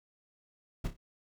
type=noise with echo; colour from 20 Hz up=brown; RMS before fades=-31 dBFS; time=0.84-0.88 s; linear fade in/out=10 ms; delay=29 ms; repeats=3; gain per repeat=-9 dB; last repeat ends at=0.967 s; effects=none